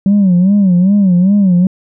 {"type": "tone with vibrato", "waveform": "sine", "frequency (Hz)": 190, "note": "F#3", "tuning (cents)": 46, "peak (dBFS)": -4, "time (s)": [0.06, 1.67], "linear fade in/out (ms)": 2, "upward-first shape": "sine", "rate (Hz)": 2.5, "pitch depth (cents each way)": 140, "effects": ["tanh soft clip ceiling -4 dBFS"]}